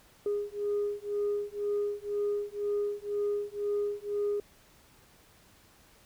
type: beating tone pair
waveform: sine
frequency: 410 / 412 Hz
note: G#4 / G#4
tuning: -22 / -14 cents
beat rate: 2 Hz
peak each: -31 dBFS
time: 0.26-4.4 s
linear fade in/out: 2 ms
effects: tanh soft clip ceiling -24 dBFS + pink hiss -60 dBFS RMS until 6.05 s